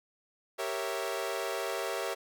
sawtooth chord, G diminished seventh, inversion none, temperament equal, 392 / 466.2 / 554.4 / 659.3 Hz, G4 / Bb4 / Db5 / Fb5, 0 / 0 / 0 / 0 cents, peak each -34 dBFS, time 0.58-2.15 s, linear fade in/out 20 ms, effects none

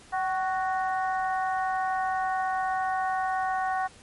harmonic tone with a mistuned harmonic, 370 Hz, F#4, in tune, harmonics 2 / 3 / 4 / 5, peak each -26 / -33 / -35 / -37 dBFS, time 0.12-3.88 s, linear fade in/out 20 ms, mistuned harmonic 2, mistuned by +38 cents, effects pink hiss -52 dBFS RMS until 4.02 s + MP3 48 kbps

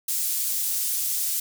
pink high-pass noise, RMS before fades -26 dBFS, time 0.08-1.4 s, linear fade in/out 5 ms, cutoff 8500 Hz, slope 12 dB/octave, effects none

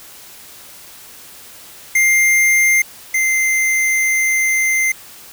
square tone pair in turn, 2100 / 2082 Hz, C7 / C7, +6 / -9 cents, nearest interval unison, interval 15 cents, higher first, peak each -11 / -14 dBFS, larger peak first, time 1.95-2.82 / 3.14-4.92 s, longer second, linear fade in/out 5 ms, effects white hiss -39 dBFS RMS until 5.32 s

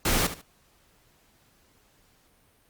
pink noise with echo, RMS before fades -24 dBFS, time 0.05-0.27 s, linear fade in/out 5 ms, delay 73 ms, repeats 2, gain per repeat -12 dB, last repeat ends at 0.416 s, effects pink hiss -63 dBFS RMS until 2.69 s + Opus 48 kbps

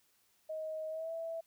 sine tone with pitch glide, 629 to 658.4 Hz, D#5 to E5, +19 to -2 cents, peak -37 dBFS, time 0.49-1.41 s, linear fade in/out 10 ms, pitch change +79 cents, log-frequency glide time 0.89-1.12 s, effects white hiss -72 dBFS RMS until 1.46 s

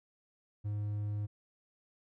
triangle tone, 104 Hz, G#2, 3 cents sharp, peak -31 dBFS, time 0.64-1.27 s, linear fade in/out 20 ms, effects none

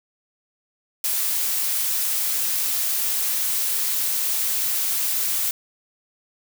blue noise, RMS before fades -23 dBFS, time 1.04-5.51 s, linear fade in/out 2 ms, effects none

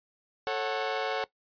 sawtooth chord, F# minor, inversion first, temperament equal with one note detuned, 440 / 546.7 / 740 Hz, A4 / C#5 / F#5, 0 / -24 / 0 cents, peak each -29 dBFS, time 0.47-1.24 s, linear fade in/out 0 ms, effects noise-tail reverb RT60 0.1 s tail -19 dB re dry + resampled to 11025 Hz

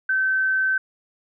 sine tone, 1539 Hz, G6, 32 cents flat, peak -18 dBFS, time 0.09-0.78 s, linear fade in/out 5 ms, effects none

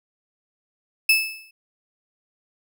35% pulse tone with exponential decay, 2617 Hz, E7, 13 cents flat, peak -10 dBFS, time 1.09-1.51 s, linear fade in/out 5 ms, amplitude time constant 90 ms, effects none

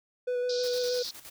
triangle tone with vibrato, 493.9 Hz, B4, in tune, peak -25 dBFS, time 0.27-1.03 s, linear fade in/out 10 ms, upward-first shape square, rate 6.3 Hz, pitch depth 10 cents each way
white band-pass noise, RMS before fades -37 dBFS, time 0.49-1.11 s, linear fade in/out 5 ms, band 3900 to 5300 Hz, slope 48 dB/octave
white noise with tremolo, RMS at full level -45 dBFS, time 0.63-1.3 s, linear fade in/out 10 ms, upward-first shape square, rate 9.7 Hz, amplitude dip 65%
effects none

